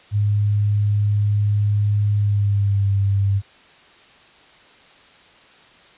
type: tone with pitch glide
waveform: sine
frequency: 103.4 to 99.13 Hz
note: G#2 to G2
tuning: -7 to +20 cents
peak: -15 dBFS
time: 0.11-3.42 s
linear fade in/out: 50 ms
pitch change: -73 cents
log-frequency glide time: 2.14-2.89 s
effects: white hiss -49 dBFS RMS until 5.97 s + resampled to 8000 Hz